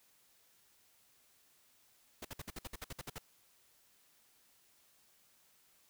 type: noise bursts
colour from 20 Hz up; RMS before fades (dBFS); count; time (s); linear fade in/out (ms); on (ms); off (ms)
pink; -44; 12; 2.22-3.184; 5; 29; 56
effects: white hiss -69 dBFS RMS until 5.89 s